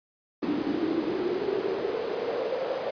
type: noise with high-pass filter sweep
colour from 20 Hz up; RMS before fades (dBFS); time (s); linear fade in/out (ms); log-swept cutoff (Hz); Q
brown; -29; 0.42-2.91; 10; 290 to 550; 6.6
effects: resampled to 11025 Hz